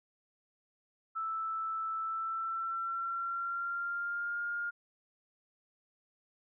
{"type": "tone with pitch glide", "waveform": "sine", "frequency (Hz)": [1318.5, 1413.1], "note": ["E6", "F6"], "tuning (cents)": [0, 20], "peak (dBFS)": -33, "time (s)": [1.15, 4.71], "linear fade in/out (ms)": 20, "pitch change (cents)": 120, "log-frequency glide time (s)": [2, 4.39], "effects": []}